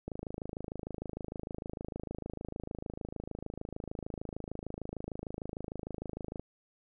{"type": "click train", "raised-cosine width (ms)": 2, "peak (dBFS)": -25, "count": 169, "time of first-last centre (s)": [0.08, 6.396], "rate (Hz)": 26.6, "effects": []}